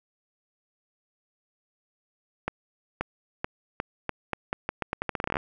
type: accelerating click train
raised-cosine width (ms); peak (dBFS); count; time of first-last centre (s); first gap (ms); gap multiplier
0.5; -12; 21; 2.48-5.369; 530; 0.82
effects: none